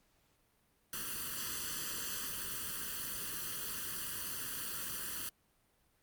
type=noise with comb filter; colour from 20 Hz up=white; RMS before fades=-40 dBFS; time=0.93-5.29 s; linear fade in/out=2 ms; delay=0.66 ms; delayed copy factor=+0.95; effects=pink hiss -73 dBFS RMS until 6.02 s + Opus 48 kbps